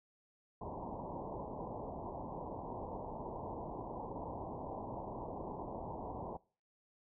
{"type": "low-pass noise", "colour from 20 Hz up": "white", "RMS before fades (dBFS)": -44, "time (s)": [0.61, 6.37], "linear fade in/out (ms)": 5, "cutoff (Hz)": 1000, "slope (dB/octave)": 96, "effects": ["noise-tail reverb RT60 0.4 s tail -23 dB re dry"]}